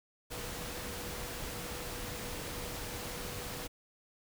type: tone in noise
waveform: sine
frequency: 488.3 Hz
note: B4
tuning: 20 cents flat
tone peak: -49 dBFS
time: 0.3-3.68 s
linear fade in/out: 20 ms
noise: pink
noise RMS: -41 dBFS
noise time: 0.3-3.68 s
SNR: -11 dB
effects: none